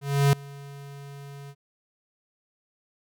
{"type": "tone with ADSR envelope", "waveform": "square", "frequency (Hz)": 140.7, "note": "C#3", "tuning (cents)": 26, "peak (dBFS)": -16, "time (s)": [0.01, 1.55], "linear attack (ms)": 320, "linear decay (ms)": 3, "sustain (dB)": -24, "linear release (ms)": 56, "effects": []}